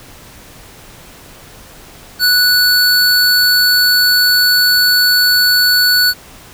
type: tone pair together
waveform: square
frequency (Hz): 1480 / 4440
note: F#6 / C#8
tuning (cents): 0 / +2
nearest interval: octave + perfect fifth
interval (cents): 1902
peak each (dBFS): -13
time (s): 2.19-6.14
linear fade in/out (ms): 50
effects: pink hiss -38 dBFS RMS until 6.53 s